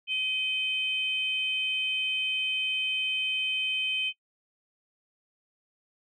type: tone pair together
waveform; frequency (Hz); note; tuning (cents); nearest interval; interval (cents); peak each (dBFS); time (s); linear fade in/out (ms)
sine; 2523 / 3083; D#7 / G7; +23 / -29; minor third; 348; -28; 0.07-4.13; 50
effects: noise-tail reverb RT60 0.1 s tail -24 dB re dry + tanh soft clip ceiling -19 dBFS